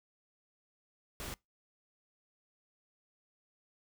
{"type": "noise", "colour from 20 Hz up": "pink", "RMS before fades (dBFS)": -42, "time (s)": [1.2, 1.34], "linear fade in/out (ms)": 0, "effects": ["noise-tail reverb RT60 0.2 s tail -25 dB re dry"]}